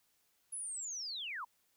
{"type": "linear sweep", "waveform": "sine", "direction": "down", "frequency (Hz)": [10590, 867], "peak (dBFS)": -39, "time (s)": [0.52, 1.45], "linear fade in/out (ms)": 10, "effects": ["white hiss -75 dBFS RMS until 1.76 s"]}